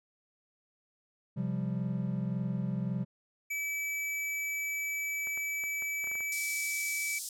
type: chord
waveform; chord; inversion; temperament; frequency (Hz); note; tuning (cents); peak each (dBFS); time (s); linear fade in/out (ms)
triangle; C suspended fourth; none; just; 130.81 / 174.42 / 196.22; C3 / F3 / G3; 0 / -2 / +2; -33; 1.36-3.05; 20
type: tone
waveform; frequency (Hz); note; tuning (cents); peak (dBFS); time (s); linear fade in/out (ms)
square; 2300; D7; -37; -33; 3.5-7.19; 10
type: clicks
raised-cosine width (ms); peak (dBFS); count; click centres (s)
0.5; -33; 9; 5.272 / 5.375 / 5.638 / 5.823 / 6.042 / 6.073 / 6.115 / 6.154 / 6.206
type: band-pass noise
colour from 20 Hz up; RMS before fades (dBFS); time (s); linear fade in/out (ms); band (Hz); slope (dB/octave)
white; -40; 6.32-7.29; 2; 4900 to 11000; 24
effects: none